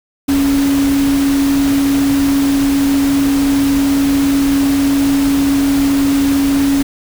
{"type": "tone in noise", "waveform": "sine", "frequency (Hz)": 277.8, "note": "C#4", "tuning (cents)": 4, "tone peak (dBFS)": -10, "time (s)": [0.28, 6.83], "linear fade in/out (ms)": 10, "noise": "pink", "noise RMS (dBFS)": -23, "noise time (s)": [0.28, 6.83], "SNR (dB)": 10, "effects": []}